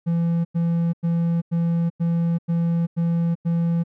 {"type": "tone bursts", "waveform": "triangle", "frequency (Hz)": 168.6, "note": "E3", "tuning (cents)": 39, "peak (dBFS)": -16, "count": 8, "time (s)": [0.06, 3.838], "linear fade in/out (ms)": 20, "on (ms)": 390, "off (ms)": 94, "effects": []}